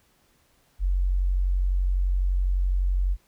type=tone; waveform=sine; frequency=45.93 Hz; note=F#1; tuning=12 cents flat; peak=-20 dBFS; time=0.79-3.17 s; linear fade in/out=50 ms; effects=pink hiss -64 dBFS RMS until 3.27 s